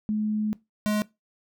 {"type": "tone pair in turn", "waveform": ["sine", "square"], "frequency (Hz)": [213.3, 210.7], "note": ["G#3", "G#3"], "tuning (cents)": [46, 25], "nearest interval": "unison", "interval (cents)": 21, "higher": "first", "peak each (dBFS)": -23, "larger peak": "neither", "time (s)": [[0.09, 0.53], [0.86, 1.02]], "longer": "first", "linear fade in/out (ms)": 0, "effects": ["noise-tail reverb RT60 0.2 s tail -20 dB re dry"]}